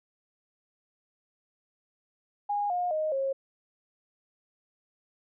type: tone with pitch steps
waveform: sine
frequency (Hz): 820 / 713.9 / 621.4 / 541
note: G#5 / F5 / D#5 / C#5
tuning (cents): -22 / +38 / -2 / -42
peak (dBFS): -26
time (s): 2.49-3.33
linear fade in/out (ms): 10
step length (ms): 210
effects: none